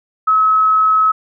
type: tone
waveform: sine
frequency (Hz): 1286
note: E6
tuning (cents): -43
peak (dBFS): -9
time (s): 0.27-1.12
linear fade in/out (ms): 10
effects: none